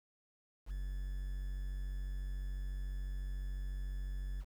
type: tone with quantisation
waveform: triangle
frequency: 47 Hz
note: F#1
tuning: 28 cents sharp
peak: -35 dBFS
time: 0.66-4.45 s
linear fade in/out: 50 ms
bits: 10
effects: none